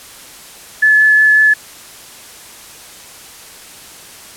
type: tone with vibrato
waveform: sine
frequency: 1724 Hz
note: A6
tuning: 36 cents flat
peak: -6 dBFS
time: 0.82-1.54 s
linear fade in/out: 10 ms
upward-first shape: triangle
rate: 5.5 Hz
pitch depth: 9 cents each way
effects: white hiss -36 dBFS RMS until 4.36 s + low-pass 12000 Hz 12 dB/octave